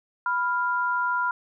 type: tone pair together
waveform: sine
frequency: 987.8 / 1396.9 Hz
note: B5 / F6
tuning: 0 / 0 cents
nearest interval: tritone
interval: 600 cents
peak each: -25 dBFS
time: 0.26-1.31 s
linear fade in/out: 2 ms
effects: none